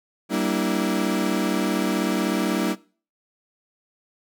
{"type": "chord", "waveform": "35% pulse", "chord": "E half-diminished seventh", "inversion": "first", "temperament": "equal with one note detuned", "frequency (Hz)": [193.19, 233.1, 293.7, 329.6], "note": ["G3", "Bb3", "D4", "E4"], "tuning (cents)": [-25, 0, 0, 0], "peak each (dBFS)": -25, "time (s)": [0.29, 2.76], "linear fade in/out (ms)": 50, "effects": ["noise-tail reverb RT60 0.4 s tail -21 dB re dry"]}